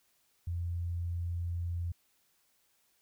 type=tone; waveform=sine; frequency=86.2 Hz; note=F2; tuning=22 cents flat; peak=-32 dBFS; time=0.47-1.92 s; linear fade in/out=5 ms; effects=white hiss -72 dBFS RMS until 3.01 s